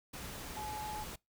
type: tone in noise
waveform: sine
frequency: 850 Hz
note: G#5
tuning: 40 cents sharp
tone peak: -40 dBFS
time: 0.56-1.04 s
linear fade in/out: 10 ms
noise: pink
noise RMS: -45 dBFS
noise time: 0.13-1.16 s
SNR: +2 dB
effects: noise-tail reverb RT60 0.2 s tail -24 dB re dry